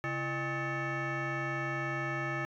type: tone with frequency modulation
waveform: sine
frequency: 810 Hz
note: G#5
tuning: 43 cents flat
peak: -30 dBFS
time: 0.04-2.45 s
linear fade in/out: 0 ms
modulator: 473 Hz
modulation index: 2.9
effects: tanh soft clip ceiling -29 dBFS